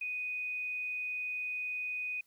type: tone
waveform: sine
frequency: 2489 Hz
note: D#7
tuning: in tune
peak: -34 dBFS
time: 0.01-2.21 s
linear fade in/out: 5 ms
effects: white hiss -72 dBFS RMS until 2.26 s